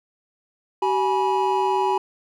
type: tone cluster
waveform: triangle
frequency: 382.9 / 838 / 975 Hz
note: G4 / G#5 / B5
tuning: -41 / +15 / -23 cents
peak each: -21 dBFS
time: 0.82-1.98 s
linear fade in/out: 5 ms
effects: none